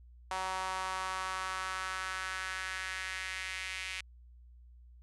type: tone with high-pass filter sweep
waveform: sawtooth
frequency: 187.7 Hz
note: F#3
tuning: 25 cents sharp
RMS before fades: -38 dBFS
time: 0.31-4.01 s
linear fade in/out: 0 ms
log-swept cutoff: 880 to 2300 Hz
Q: 2.7
effects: added 60 Hz sine -53 dBFS peak until 5.02 s + resampled to 24000 Hz